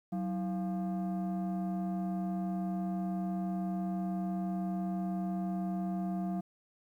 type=tone with frequency modulation; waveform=sine; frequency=187 Hz; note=F#3; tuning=19 cents sharp; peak=-30 dBFS; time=0.12-6.41 s; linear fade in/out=10 ms; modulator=510 Hz; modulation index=0.67; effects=tanh soft clip ceiling -29 dBFS + 11-bit